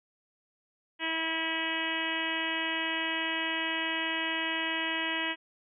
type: harmonic tone with a mistuned harmonic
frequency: 324.7 Hz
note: E4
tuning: 26 cents flat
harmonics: 1 / 2 / 3 / 4 / 5 / 6 / 7 / 8 / 9 / 10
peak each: -38 / -42 / -38 / -47 / -38 / -35 / -40 / -38 / -36 / -41 dBFS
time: 0.99-5.36 s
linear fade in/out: 50 ms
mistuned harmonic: 8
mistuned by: -26 cents
effects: none